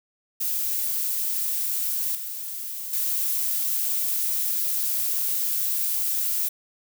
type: noise with level steps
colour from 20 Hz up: violet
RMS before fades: -26 / -33 / -25 dBFS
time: 0.4-6.49 s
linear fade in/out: 10 ms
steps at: 2.15 / 2.93 s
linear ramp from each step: 2 ms
effects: none